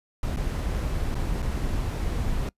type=noise with dropouts; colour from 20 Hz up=brown; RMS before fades=-27 dBFS; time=0.23-2.49 s; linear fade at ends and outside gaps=2 ms; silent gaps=0.362-0.37 / 1.145-1.152 / 1.421-1.426 s; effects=noise-tail reverb RT60 0.1 s tail -23 dB re dry + resampled to 32000 Hz